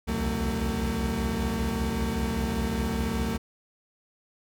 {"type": "tone cluster", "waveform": "35% pulse", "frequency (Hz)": [63, 68.1, 82.4, 188.3, 226.7], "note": ["B1", "C#2", "E2", "F#3", "A#3"], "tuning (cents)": [35, -30, 0, 31, -48], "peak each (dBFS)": [-32, -31, -34, -32, -28], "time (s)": [0.07, 3.38], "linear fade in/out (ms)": 20, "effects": []}